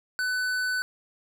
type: tone with tanh clipping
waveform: sine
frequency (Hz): 1500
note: F#6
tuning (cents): +23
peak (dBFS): -27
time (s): 0.19-0.82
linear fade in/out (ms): 0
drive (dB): 15
effects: none